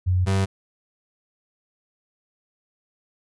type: tone pair in turn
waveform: sine / 35% pulse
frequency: 91.2 / 96.62 Hz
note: F#2 / G2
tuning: -24 / -25 cents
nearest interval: minor second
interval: 99 cents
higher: second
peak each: -17 dBFS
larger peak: neither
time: 0.06-0.26 / 0.26-0.46 s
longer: neither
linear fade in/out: 20 ms
effects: resampled to 24000 Hz